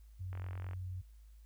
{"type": "tone with pitch glide", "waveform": "sine", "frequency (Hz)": [92.5, 91.91], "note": ["F#2", "F#2"], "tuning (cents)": [0, -11], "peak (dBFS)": -39, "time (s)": [0.19, 1.02], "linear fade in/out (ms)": 20, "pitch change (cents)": -11, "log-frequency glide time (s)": [0.72, 0.86]}
{"type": "click train", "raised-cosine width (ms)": 0.5, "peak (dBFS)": -36, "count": 19, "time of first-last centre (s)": [0.33, 0.734], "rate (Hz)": 44.6}
{"effects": ["added 53 Hz sine -54 dBFS peak until 1.45 s", "white hiss -75 dBFS RMS until 1.45 s"]}